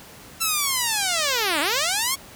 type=linear two-way sweep; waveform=5% pulse; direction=down then up; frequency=1349 to 276.4 to 1124 Hz; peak=-9 dBFS; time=0.4-2.16 s; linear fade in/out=20 ms; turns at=1.6 s; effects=pink hiss -44 dBFS RMS until 2.35 s + high-pass 60 Hz 12 dB/octave